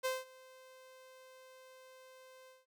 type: tone with ADSR envelope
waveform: sawtooth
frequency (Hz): 518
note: C5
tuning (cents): -17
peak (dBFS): -28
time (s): 0.03-2.66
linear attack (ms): 24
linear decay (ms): 190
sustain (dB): -24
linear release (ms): 180
effects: none